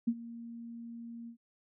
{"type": "tone with ADSR envelope", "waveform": "sine", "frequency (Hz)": 233.1, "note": "A#3", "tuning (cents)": 0, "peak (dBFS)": -24, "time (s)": [0.07, 1.37], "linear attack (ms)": 11, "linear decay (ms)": 55, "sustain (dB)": -18, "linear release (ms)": 92, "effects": []}